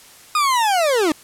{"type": "linear sweep", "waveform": "40% pulse", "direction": "down", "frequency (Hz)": [1248, 285], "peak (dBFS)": -14, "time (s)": [0.35, 1.12], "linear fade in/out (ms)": 2, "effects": ["white hiss -45 dBFS RMS until 1.23 s", "low-pass 12000 Hz 12 dB/octave"]}